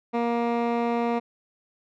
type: tone with low-pass filter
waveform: 15% pulse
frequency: 235.5 Hz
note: A#3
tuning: 18 cents sharp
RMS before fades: -25 dBFS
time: 0.13-1.2 s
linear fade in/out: 20 ms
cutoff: 1900 Hz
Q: 0.65
effects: none